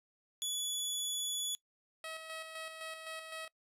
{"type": "tone", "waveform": "20% pulse", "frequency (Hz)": 3417, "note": "G#7", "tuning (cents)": 49, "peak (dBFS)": -29, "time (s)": [0.42, 1.55], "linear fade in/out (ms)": 0}
{"type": "tone with tremolo", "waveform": "10% pulse", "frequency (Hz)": 641, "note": "E5", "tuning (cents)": -49, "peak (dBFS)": -33, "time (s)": [2.04, 3.48], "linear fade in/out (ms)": 2, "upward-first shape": "square", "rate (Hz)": 3.9, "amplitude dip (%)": 45}
{"effects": ["noise-tail reverb RT60 0.1 s tail -23 dB re dry", "resampled to 32000 Hz"]}